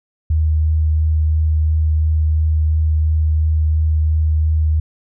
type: tone with vibrato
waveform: sine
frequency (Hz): 78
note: D#2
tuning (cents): +5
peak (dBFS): -12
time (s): 0.3-4.8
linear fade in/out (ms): 5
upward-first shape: triangle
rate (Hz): 2.9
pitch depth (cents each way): 12
effects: none